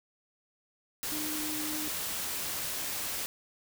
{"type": "tone in noise", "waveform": "sine", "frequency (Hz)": 305.9, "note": "D#4", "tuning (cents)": -29, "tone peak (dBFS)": -37, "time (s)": [1.12, 1.88], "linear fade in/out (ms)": 0, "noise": "white", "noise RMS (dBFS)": -35, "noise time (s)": [1.03, 3.26], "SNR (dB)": -5, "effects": []}